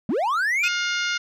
triangle linear sweep, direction up, 177 to 2605 Hz, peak -18 dBFS, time 0.09-0.68 s, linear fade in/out 2 ms
harmonic tone, 710 Hz, F5, 28 cents sharp, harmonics 2 / 3 / 4 / 5 / 6 / 7 / 8 / 9, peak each -25 / -29 / -31 / -33 / -35 / -36 / -37 / -38 dBFS, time 0.63-1.18 s, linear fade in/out 10 ms
effects none

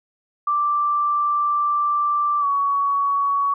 sine tone with pitch glide, 1174.7 to 1123.6 Hz, D6 to C#6, 0 to +23 cents, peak -17 dBFS, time 0.47-3.54 s, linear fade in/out 5 ms, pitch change -77 cents, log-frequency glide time 2.4-2.46 s, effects none

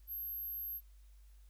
sine tone, 12544 Hz, G9, in tune, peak -39 dBFS, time 0.07-0.81 s, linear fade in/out 50 ms, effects added 50 Hz sine -56 dBFS peak until 1.49 s + white hiss -74 dBFS RMS until 1.49 s

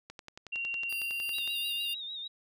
click train, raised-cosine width 0.2 ms, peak -27 dBFS, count 16, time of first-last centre 0.1-1.476 s, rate 10.9 Hz
sine tone with pitch glide, 2759 to 2799 Hz, F7 to F7, -22 to +3 cents, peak -32 dBFS, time 0.52-1.95 s, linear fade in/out 10 ms, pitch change +25 cents, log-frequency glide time 0.92-1.72 s
10% pulse tone with tremolo, 4741 Hz, D8, 16 cents sharp, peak -34 dBFS, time 0.89-1.94 s, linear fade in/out 10 ms, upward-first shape square, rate 3 Hz, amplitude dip 35%
sine tone with vibrato, 3729 Hz, A#7, in tune, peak -37 dBFS, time 1.33-2.28 s, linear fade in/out 10 ms, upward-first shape sine, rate 6.6 Hz, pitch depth 61 cents each way
effects none

